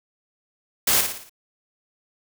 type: noise with echo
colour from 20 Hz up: white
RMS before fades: -19 dBFS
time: 0.87-1.01 s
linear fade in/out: 5 ms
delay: 57 ms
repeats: 5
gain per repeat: -6 dB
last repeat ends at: 1.295 s
effects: none